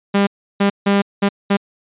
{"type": "tone bursts at uneven times", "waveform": "sawtooth", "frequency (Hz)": 200.1, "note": "G3", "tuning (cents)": 36, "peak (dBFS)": -8, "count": 5, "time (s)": [[0.14, 0.27], [0.6, 0.7], [0.86, 1.02], [1.22, 1.29], [1.5, 1.57]], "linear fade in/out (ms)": 10, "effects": ["resampled to 8000 Hz"]}